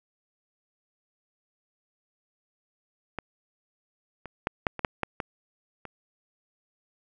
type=clicks; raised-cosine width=0.5 ms; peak=-17 / -24 / -10 / -8 / -19 / -7 / -11 / -15 / -24 dBFS; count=9; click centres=3.187 / 4.257 / 4.471 / 4.668 / 4.793 / 4.848 / 5.033 / 5.202 / 5.853 s; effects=none